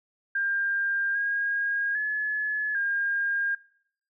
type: tone with pitch steps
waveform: sine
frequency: 1599 / 1630 / 1709 / 1613 Hz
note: G6 / G#6 / G#6 / G6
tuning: +34 / -33 / +49 / +49 cents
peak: -24 dBFS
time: 0.35-3.55 s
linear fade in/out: 5 ms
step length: 800 ms
effects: noise-tail reverb RT60 0.6 s tail -20 dB re dry